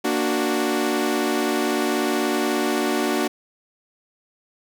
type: chord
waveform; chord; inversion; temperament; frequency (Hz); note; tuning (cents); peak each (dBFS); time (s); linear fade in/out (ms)
sawtooth; Bb augmented; none; equal; 233.1 / 293.7 / 370; Bb3 / D4 / F#4; 0 / 0 / 0; -22 / -20 / -20; 0.04-3.28; 10
effects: none